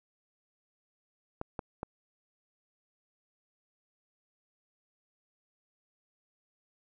clicks, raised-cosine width 1 ms, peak -21 dBFS, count 3, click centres 1.414 / 1.592 / 1.831 s, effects none

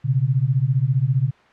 sine beating tone pair, 124 / 139 Hz, B2 / C#3, +7 / +5 cents, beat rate 15 Hz, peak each -19 dBFS, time 0.04-1.31 s, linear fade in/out 20 ms, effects white hiss -52 dBFS RMS until 1.52 s + low-pass 2000 Hz 12 dB/octave

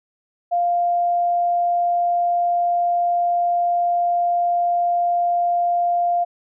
sine tone, 698.5 Hz, F5, in tune, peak -16 dBFS, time 0.51-6.25 s, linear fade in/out 20 ms, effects none

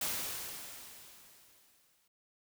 white noise with exponential decay, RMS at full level -34 dBFS, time 0.01-2.08 s, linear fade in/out 5 ms, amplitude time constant 450 ms, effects none

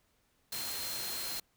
sine tone in noise, 4186 Hz, C8, in tune, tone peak -41 dBFS, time 0.52-1.4 s, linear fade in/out 5 ms, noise white, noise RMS -39 dBFS, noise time 0.52-1.4 s, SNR -5 dB, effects pink hiss -73 dBFS RMS until 1.56 s

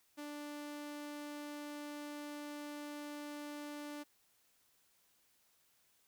sawtooth tone, 293.8 Hz, D4, 1 cent sharp, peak -40 dBFS, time 0.17-4.04 s, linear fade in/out 20 ms, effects white hiss -73 dBFS RMS until 6.07 s

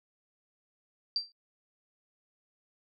sine tone with exponential decay, 4699 Hz, D8, in tune, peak -24 dBFS, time 1.16-1.32 s, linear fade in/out 1 ms, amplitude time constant 33 ms, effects noise-tail reverb RT60 0.1 s tail -20 dB re dry

